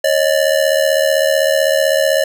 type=ring-modulated tone; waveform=square; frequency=587.3 Hz; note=D5; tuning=in tune; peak=-9 dBFS; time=0.04-2.24 s; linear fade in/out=5 ms; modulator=37.9 Hz; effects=none